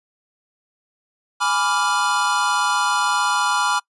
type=chord; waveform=square; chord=G# diminished seventh; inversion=none; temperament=equal with one note detuned; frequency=830.6 / 987.8 / 1169.9 / 1396.9 Hz; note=G#5 / B5 / D6 / F6; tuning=0 / 0 / -7 / 0 cents; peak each=-26 / -23 / -24 / -23 dBFS; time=1.4-3.8 s; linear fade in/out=20 ms; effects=noise-tail reverb RT60 0.1 s tail -25 dB re dry + resampled to 24000 Hz